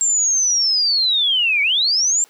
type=linear two-way sweep; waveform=sine; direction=down then up; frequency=7459 to 2213 to 7459 Hz; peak=-14 dBFS; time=0.01-2.24 s; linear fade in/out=0 ms; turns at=1.62 s; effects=pink hiss -51 dBFS RMS until 2.29 s + high-pass 400 Hz 12 dB/octave